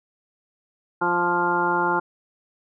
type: harmonic tone with a mistuned harmonic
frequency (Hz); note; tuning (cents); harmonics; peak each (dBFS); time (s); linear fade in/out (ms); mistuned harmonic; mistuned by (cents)
175; F3; +4; 1 / 2 / 3 / 4 / 5 / 6 / 7 / 8; -33 / -26 / -33 / -34 / -23 / -27 / -34 / -25; 1.01-2; 10; 7; -34
effects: none